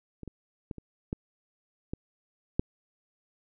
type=clicks; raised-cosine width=3 ms; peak=-28 / -27 / -23 / -29 / -18 / -20 / -11 dBFS; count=7; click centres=0.233 / 0.277 / 0.712 / 0.783 / 1.129 / 1.935 / 2.595 s; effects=none